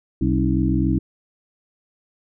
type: harmonic tone with a mistuned harmonic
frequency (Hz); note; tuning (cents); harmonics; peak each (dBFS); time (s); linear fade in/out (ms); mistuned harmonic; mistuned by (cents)
63.8; C2; -43; 1 / 2 / 3 / 4 / 5; -23 / -23 / -23 / -23 / -23; 0.21-0.99; 5; 4; +110
effects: none